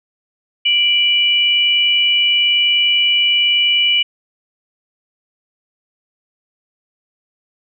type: tone pair together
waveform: sine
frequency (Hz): 2349 / 2950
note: D7 / F#7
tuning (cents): 0 / -6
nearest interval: major third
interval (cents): 394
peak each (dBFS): -17 / -12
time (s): 0.65-4.03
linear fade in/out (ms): 10
effects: none